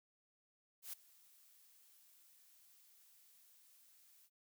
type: noise with ADSR envelope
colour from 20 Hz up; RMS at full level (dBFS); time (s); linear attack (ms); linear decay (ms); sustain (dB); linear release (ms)
blue; -45; 0.82-4.3; 110; 9; -22; 56
effects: none